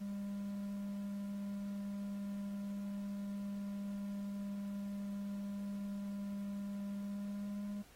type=tone with pitch glide; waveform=triangle; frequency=200.7 to 203.9 Hz; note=G3 to G#3; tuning=+41 to -32 cents; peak=-37 dBFS; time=0-7.83 s; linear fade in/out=20 ms; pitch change=+27 cents; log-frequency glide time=6.98-7.69 s; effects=pink hiss -63 dBFS RMS until 7.95 s + AAC 48 kbps